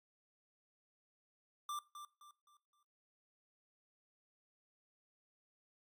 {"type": "tone with echo", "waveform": "square", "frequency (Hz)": 1182, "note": "D6", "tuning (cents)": 11, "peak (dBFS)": -40, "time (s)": [1.69, 1.79], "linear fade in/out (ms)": 2, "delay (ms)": 260, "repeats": 4, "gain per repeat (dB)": -9, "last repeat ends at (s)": 2.83, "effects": ["noise-tail reverb RT60 0.3 s tail -18 dB re dry", "MP3 96 kbps"]}